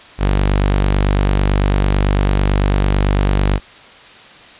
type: tone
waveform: sawtooth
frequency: 49 Hz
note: G1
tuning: in tune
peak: -8 dBFS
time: 0.18-3.6 s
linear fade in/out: 50 ms
effects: white hiss -40 dBFS RMS until 4.59 s + resampled to 8000 Hz